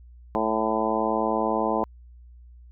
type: harmonic tone with a mistuned harmonic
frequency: 110 Hz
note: A2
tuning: in tune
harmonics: 2 / 3 / 4 / 5 / 6 / 7 / 8 / 9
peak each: -30 / -30 / -30 / -30 / -30 / -30 / -30 / -30 dBFS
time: 0.35-1.84 s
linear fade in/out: 0 ms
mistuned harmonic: 9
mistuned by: +32 cents
effects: added 60 Hz sine -45 dBFS peak until 2.71 s